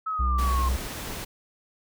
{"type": "exponential sweep", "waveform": "sine", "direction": "down", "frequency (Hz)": [1300, 1060], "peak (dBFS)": -26, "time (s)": [0.06, 0.69], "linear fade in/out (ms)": 10}
{"type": "tone", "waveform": "triangle", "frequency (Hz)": 63.7, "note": "C2", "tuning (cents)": -46, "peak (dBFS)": -20, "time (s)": [0.19, 0.77], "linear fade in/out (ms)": 10}
{"type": "noise", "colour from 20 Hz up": "pink", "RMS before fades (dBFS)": -35, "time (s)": [0.38, 1.25], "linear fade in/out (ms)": 10}
{"effects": []}